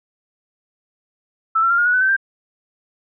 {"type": "tone with pitch steps", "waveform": "sine", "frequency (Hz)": [1318.5, 1353.2, 1388.9, 1425.4, 1463, 1501.5, 1541, 1581.6], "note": ["E6", "E6", "F6", "F6", "F#6", "F#6", "G6", "G6"], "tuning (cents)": [0, 45, -10, 35, -20, 25, -30, 15], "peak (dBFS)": -13, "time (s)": [1.55, 2.166], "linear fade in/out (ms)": 10, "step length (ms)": 77, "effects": []}